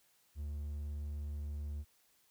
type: tone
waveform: triangle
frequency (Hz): 73.42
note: D2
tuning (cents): 0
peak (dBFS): -36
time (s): 0.35-1.85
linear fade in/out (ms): 50
effects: white hiss -71 dBFS RMS until 2.3 s